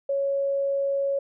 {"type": "tone", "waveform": "sine", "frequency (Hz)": 554.4, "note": "C#5", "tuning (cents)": 0, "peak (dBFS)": -22, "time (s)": [0.09, 1.19], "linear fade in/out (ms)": 5, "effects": []}